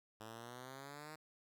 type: exponential sweep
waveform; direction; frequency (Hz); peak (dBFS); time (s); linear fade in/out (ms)
5% pulse; up; 107.9 to 157.3; -38; 0.2-1.16; 10
effects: none